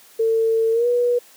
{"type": "tone with pitch glide", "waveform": "sine", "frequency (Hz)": [450, 485.1], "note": ["A4", "B4"], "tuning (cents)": [39, -31], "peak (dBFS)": -15, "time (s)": [0.19, 1.19], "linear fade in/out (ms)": 10, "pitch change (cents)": 130, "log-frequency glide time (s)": [0.72, 0.87], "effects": ["white hiss -49 dBFS RMS until 1.36 s", "high-pass 200 Hz 12 dB/octave"]}